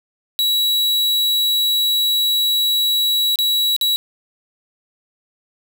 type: tone with dropouts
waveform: 45% pulse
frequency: 3900 Hz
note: B7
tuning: 23 cents flat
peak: -15 dBFS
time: 0.39-3.96 s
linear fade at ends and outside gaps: 0 ms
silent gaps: 3.357-3.388 / 3.764-3.812 s
effects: none